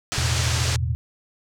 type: low-pass noise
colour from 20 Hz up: white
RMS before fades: -27 dBFS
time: 0.12-0.76 s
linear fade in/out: 0 ms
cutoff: 7200 Hz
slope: 24 dB/octave
type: chord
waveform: sine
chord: E suspended fourth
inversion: none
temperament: just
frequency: 82.41 / 109.88 / 123.61 Hz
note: E2 / A2 / B2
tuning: 0 / -2 / +2 cents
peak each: -24 / -28 / -25 dBFS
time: 0.18-0.95 s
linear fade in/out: 0 ms
effects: none